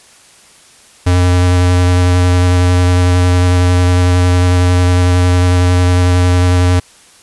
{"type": "tone with vibrato", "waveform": "square", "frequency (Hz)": 89.6, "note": "F2", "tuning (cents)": 45, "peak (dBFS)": -8, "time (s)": [1.06, 6.8], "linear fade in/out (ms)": 10, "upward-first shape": "square", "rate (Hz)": 11, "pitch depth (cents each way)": 10, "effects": ["white hiss -43 dBFS RMS until 7.22 s", "resampled to 24000 Hz"]}